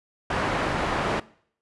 white low-pass noise, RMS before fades -26 dBFS, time 0.3-1.2 s, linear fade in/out 5 ms, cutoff 1300 Hz, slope 12 dB/octave, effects noise-tail reverb RT60 0.6 s tail -21 dB re dry + resampled to 24000 Hz

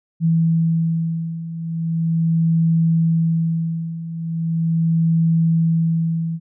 sine beating tone pair, 164 / 164.39 Hz, E3 / E3, -9 / -4 cents, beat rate 0.39 Hz, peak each -21 / -17 dBFS, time 0.2-6.4 s, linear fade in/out 50 ms, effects none

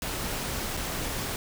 pink noise with dropouts, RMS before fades -32 dBFS, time 0.02-1.36 s, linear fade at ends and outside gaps 1 ms, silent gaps 0.768-0.772 s, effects none

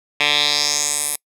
10% pulse tone with band-pass filter sweep, 146.83 Hz, D3, in tune, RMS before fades -19 dBFS, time 0.2-1.16 s, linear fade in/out 5 ms, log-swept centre 2800 to 11000 Hz, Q 3.3, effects noise-tail reverb RT60 0.1 s tail -26 dB re dry

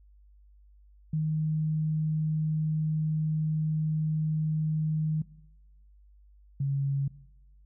sine tone pair in turn, 155.56 / 138.59 Hz, D#3 / C#3, 0 / 0 cents, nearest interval major second, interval 200 cents, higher first, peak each -25 dBFS, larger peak neither, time 1.13-5.22 / 6.6-7.08 s, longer first, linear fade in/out 5 ms, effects noise-tail reverb RT60 0.9 s tail -19 dB re dry + added 50 Hz sine -54 dBFS peak until 7.65 s

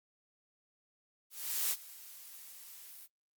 blue noise with ADSR envelope, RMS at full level -31 dBFS, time 1.3-3.08 s, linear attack 410 ms, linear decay 51 ms, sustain -20 dB, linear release 43 ms, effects noise-tail reverb RT60 0.1 s tail -21 dB re dry + Opus 48 kbps

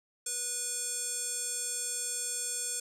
square tone with band-pass filter, 490 Hz, B4, 14 cents flat, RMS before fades -35 dBFS, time 0.26-2.8 s, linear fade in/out 5 ms, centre 8000 Hz, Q 5.9, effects none

